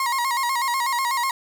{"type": "tone with vibrato", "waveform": "35% pulse", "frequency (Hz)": 1012, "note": "B5", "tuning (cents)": 42, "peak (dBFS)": -19, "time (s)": [0, 1.31], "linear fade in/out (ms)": 2, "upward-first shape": "square", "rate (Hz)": 8.1, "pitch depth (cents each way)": 100, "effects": []}